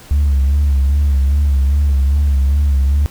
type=tone with vibrato; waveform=sine; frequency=70 Hz; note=C#2; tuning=18 cents sharp; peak=-8 dBFS; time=0.11-3.06 s; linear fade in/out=0 ms; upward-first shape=sine; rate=2.5 Hz; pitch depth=65 cents each way; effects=tanh soft clip ceiling -8 dBFS + pink hiss -40 dBFS RMS until 3.1 s